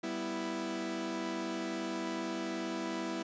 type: chord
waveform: sawtooth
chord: E minor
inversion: first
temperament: equal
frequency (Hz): 196 / 246.9 / 329.6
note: G3 / B3 / E4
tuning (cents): 0 / 0 / 0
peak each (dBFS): -38 / -37 / -33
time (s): 0.03-3.23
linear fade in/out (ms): 10
effects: resampled to 16000 Hz